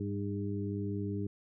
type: harmonic tone with a mistuned harmonic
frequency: 101.3 Hz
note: G#2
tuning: 43 cents flat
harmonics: 1 / 2 / 3 / 4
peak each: -36 / -38 / -39 / -41 dBFS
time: 0-1.27 s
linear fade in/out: 5 ms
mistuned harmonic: 2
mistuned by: -35 cents
effects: none